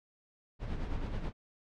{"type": "noise with tremolo", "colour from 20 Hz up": "brown", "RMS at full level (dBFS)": -34, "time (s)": [0.59, 1.33], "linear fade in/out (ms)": 50, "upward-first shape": "sine", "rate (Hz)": 9.3, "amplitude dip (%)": 50, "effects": ["low-pass 4000 Hz 12 dB/octave"]}